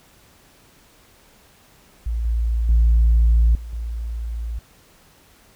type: tone with level steps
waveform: sine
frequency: 57 Hz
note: A#1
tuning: 38 cents flat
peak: -20 / -17 / -10 / -30 / -24 dBFS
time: 2.06-4.59 s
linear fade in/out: 5 ms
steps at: 2.25 / 2.69 / 3.55 / 3.73 s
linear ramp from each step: 2 ms
effects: tanh soft clip ceiling -9 dBFS + pink hiss -53 dBFS RMS until 5.55 s